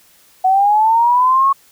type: linear sweep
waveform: sine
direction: up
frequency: 740 to 1108.7 Hz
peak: -9 dBFS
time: 0.44-1.53 s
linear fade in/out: 10 ms
effects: white hiss -50 dBFS RMS until 1.71 s